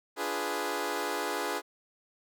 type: chord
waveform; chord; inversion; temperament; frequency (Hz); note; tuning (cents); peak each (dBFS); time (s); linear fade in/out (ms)
15% pulse; D diminished seventh; none; equal; 293.7 / 349.2 / 415.3 / 493.9; D4 / F4 / Ab4 / Cb5; 0 / 0 / 0 / 0; -32 / -31 / -28 / -30; 0.16-1.62; 50
effects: none